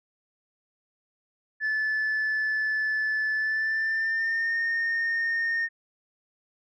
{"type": "tone with pitch glide", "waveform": "sine", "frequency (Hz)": [1739, 1833.9], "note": ["A6", "A#6"], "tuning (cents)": [-21, -29], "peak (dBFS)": -22, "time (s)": [1.6, 5.69], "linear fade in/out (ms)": 50, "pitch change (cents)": 92, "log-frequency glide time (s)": [3.35, 4.57], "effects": ["tanh soft clip ceiling -22 dBFS"]}